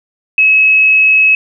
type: tone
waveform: sine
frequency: 2572 Hz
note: E7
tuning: 43 cents flat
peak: -5 dBFS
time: 0.38-1.35 s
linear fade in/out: 2 ms
effects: none